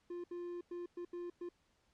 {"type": "tone bursts at uneven times", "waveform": "triangle", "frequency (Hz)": 350, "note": "F4", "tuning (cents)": 4, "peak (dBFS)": -39, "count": 6, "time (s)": [[0.1, 0.24], [0.31, 0.61], [0.71, 0.86], [0.97, 1.05], [1.13, 1.3], [1.41, 1.49]], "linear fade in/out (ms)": 5, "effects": ["pink hiss -75 dBFS RMS until 1.93 s", "low-pass 7000 Hz 12 dB/octave"]}